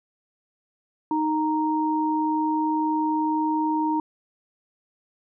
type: tone pair together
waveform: sine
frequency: 310.7 / 931 Hz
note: D#4 / A#5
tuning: -2 / -2 cents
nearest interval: octave + perfect fifth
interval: 1900 cents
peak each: -23 / -24 dBFS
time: 1.11-4 s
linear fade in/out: 2 ms
effects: none